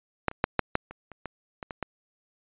clicks, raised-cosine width 0.5 ms, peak -8 / -25 / -6 / -6 / -7 / -26 / -28 / -19 / -21 / -20 / -15 dBFS, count 11, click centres 0.283 / 0.314 / 0.441 / 0.593 / 0.754 / 0.91 / 1.117 / 1.257 / 1.628 / 1.708 / 1.827 s, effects resampled to 8000 Hz

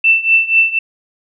sine tone with tremolo, 2669 Hz, E7, 21 cents sharp, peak -5 dBFS, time 0.04-0.79 s, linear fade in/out 5 ms, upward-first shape triangle, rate 4.1 Hz, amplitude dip 90%, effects none

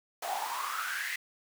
pink noise with high-pass filter sweep, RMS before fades -35 dBFS, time 0.22-1.16 s, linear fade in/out 5 ms, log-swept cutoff 680 to 2000 Hz, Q 7.8, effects none

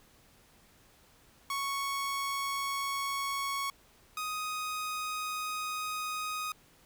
sawtooth tone pair in turn, 1108 / 1249.9 Hz, C#6 / D#6, -1 / +7 cents, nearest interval major second, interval 208 cents, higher second, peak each -28 / -30 dBFS, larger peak first, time 1.5-3.7 / 4.17-6.52 s, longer second, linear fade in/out 2 ms, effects pink hiss -62 dBFS RMS until 6.85 s

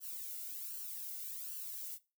violet noise with flanger, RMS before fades -44 dBFS, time 0-1.99 s, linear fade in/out 50 ms, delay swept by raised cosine 0.67 to 1.43 ms, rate 1.3 Hz, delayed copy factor +0.8, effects noise-tail reverb RT60 0.3 s tail -20 dB re dry

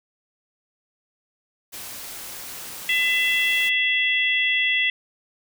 white noise, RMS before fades -36 dBFS, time 1.72-3.7 s, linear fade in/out 20 ms
harmonic tone, 670 Hz, E5, 28 cents sharp, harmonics 3 / 4 / 5, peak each -21 / -23 / -25 dBFS, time 2.89-4.9 s, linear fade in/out 2 ms
effects none

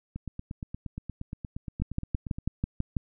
two click trains, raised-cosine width 5 ms, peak -23 / -15 dBFS, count 20 / 8, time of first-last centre 0.16-2.385 / 1.82-2.968 s, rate 8.54 / 6.1 Hz, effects none

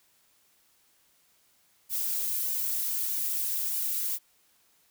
violet noise with flanger, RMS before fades -30 dBFS, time 1.89-4.19 s, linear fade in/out 50 ms, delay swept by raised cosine 1.5 to 3.5 ms, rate 1.6 Hz, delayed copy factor -0.8, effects white hiss -66 dBFS RMS until 4.9 s

